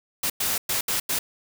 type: noise bursts at uneven times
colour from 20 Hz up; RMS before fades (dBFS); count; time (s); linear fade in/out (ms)
white; -25; 5; 0.23-0.3 / 0.4-0.58 / 0.69-0.81 / 0.88-1 / 1.09-1.19; 5
effects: none